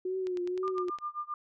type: tone with vibrato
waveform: sine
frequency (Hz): 365.7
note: F#4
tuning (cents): -20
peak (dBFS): -30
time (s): 0.05-0.9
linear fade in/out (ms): 5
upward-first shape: triangle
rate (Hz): 2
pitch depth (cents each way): 65
type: click train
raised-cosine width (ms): 0.2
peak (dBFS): -29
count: 8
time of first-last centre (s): 0.27-0.986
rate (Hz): 9.77
type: tone with tremolo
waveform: sine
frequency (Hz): 1200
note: D6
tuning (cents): +37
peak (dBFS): -31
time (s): 0.63-1.34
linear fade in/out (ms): 2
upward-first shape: sine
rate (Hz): 7.5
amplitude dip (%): 95
effects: none